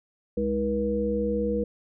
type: harmonic tone with a mistuned harmonic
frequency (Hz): 68.6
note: C#2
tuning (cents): -17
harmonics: 1 / 3 / 5 / 7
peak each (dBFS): -34 / -28 / -33 / -26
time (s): 0.37-1.64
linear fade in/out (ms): 5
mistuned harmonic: 5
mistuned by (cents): -120
effects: none